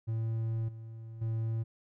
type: tone with level steps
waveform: triangle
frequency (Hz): 112.7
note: A2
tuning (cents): +42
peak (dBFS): -28 / -40 / -28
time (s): 0.07-1.64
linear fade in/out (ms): 20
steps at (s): 0.68 / 1.21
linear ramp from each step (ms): 10
effects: none

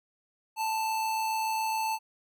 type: tone with amplitude modulation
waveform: square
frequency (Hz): 882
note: A5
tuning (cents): +4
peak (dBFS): -27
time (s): 0.56-1.99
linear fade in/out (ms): 50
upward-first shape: sine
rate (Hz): 107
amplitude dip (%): 30
effects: none

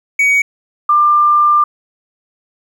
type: tone pair in turn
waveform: triangle / sine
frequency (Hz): 2251 / 1192.4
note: C#7 / D6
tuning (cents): +26 / +26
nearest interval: major seventh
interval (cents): 1100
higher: first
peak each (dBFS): -7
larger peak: neither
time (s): 0.19-0.42 / 0.89-1.64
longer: second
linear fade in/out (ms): 5
effects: 8-bit

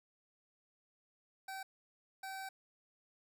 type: tone bursts at uneven times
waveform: 25% pulse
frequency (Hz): 770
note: G5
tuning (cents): -31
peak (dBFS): -39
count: 2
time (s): 1.48-1.63 / 2.23-2.49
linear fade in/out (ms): 5
effects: none

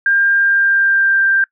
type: tone with pitch glide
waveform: sine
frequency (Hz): 1600 to 1579.8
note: G6 to G6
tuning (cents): +35 to +13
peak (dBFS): -10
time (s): 0.06-1.44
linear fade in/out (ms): 2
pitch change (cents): -22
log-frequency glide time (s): 0.35-1.24
effects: noise-tail reverb RT60 0.1 s tail -23 dB re dry

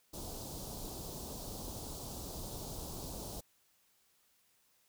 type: band-stop noise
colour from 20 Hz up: pink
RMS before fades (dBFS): -44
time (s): 0.13-3.41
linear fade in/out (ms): 10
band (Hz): 930 to 4000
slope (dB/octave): 24
effects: white hiss -72 dBFS RMS until 4.88 s

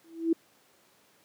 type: tone with exponential growth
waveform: sine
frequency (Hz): 329.6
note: E4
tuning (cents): 0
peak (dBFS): -18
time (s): 0.04-0.33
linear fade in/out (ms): 5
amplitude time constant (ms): 62
effects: pink hiss -63 dBFS RMS until 1.24 s + high-pass 200 Hz 12 dB/octave

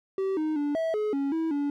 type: tone with pitch steps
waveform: triangle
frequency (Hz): 385.2 / 310.6 / 290.7 / 651 / 424.5 / 277.9 / 324.3 / 286.5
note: G4 / D#4 / D4 / E5 / G#4 / C#4 / E4 / D4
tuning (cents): -30 / -3 / -18 / -22 / +38 / +4 / -28 / -43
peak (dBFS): -23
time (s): 0.18-1.7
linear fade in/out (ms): 2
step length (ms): 190
effects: none

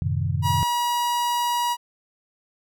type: chord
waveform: sine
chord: F# diminished seventh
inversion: none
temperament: equal with one note detuned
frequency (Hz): 91.65 / 110 / 130.81 / 155.56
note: F#2 / A2 / C3 / Eb3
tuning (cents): -16 / 0 / 0 / 0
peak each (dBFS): -25 / -29 / -26 / -28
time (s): 0.02-0.63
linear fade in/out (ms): 0
type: tone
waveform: 45% pulse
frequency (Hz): 962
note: B5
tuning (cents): -46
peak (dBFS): -21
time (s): 0.42-1.77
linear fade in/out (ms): 50
effects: none

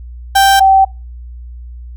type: tone pair in turn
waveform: 35% pulse / sine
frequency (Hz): 784 / 772.3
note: G5 / G5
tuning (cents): 0 / -26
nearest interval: unison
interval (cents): 26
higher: first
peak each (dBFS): -4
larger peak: neither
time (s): 0.35-0.6 / 0.6-0.85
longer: neither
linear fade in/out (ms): 10
effects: noise-tail reverb RT60 0.3 s tail -25 dB re dry + added 60 Hz sine -27 dBFS peak until 1.96 s

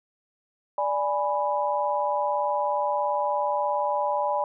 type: chord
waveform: sine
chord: G# diminished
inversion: second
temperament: equal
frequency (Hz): 587.3 / 830.6 / 987.8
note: D5 / G#5 / B5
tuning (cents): 0 / 0 / 0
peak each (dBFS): -27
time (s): 0.78-4.44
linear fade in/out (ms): 2
effects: none

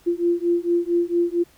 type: beating tone pair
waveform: sine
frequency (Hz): 343.2 / 347.6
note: F4 / F4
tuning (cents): -30 / -8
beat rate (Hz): 4.4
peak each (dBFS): -21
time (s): 0.06-1.44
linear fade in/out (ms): 20
effects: pink hiss -55 dBFS RMS until 1.57 s

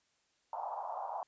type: band-pass noise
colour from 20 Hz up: pink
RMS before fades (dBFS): -40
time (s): 0.53-1.23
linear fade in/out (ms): 2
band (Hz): 690 to 1000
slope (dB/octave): 48
effects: white hiss -75 dBFS RMS until 1.27 s + resampled to 16000 Hz

